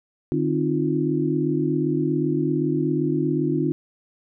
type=tone cluster; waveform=sine; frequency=150.6 / 266.7 / 314.5 / 351.9 Hz; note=D3 / C4 / D#4 / F4; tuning=+44 / +33 / +19 / +13 cents; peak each=-25 dBFS; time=0.32-3.72 s; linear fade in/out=0 ms; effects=none